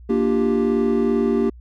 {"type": "chord", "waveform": "triangle", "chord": "G minor seventh", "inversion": "first", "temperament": "equal", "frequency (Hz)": [233.1, 293.7, 349.2, 392], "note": ["Bb3", "D4", "F4", "G4"], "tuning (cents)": [0, 0, 0, 0], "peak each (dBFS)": [-18, -23, -24, -18], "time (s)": [0.09, 1.5], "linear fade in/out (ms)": 10, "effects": ["added 60 Hz sine -39 dBFS peak until 1.6 s"]}